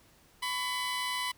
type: tone pair together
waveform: 15% pulse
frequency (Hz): 1000 / 1123.1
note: B5 / C#6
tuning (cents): +21 / +22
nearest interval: major second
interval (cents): 201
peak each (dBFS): -25 / -35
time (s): 0.42-1.32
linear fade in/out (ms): 10
effects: pink hiss -62 dBFS RMS until 1.37 s